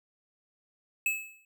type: tone with exponential decay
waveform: square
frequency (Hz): 2597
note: E7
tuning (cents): -26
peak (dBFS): -24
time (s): 1.06-1.45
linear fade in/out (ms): 2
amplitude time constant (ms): 83
effects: none